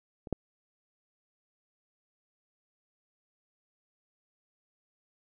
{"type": "clicks", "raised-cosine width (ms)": 2, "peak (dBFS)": [-29, -15], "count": 2, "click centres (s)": [0.272, 0.327], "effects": []}